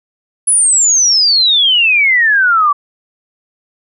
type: exponential sweep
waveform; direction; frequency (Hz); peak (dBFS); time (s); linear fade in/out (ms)
sine; down; 10320 to 1134; -7; 0.47-2.73; 10
effects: none